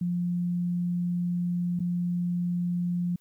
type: tone with dropouts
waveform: sine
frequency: 175.7 Hz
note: F3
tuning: 11 cents sharp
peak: -25 dBFS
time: 0.01-3.16 s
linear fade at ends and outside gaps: 5 ms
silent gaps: 1.793-1.802 s
effects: white hiss -69 dBFS RMS until 3.2 s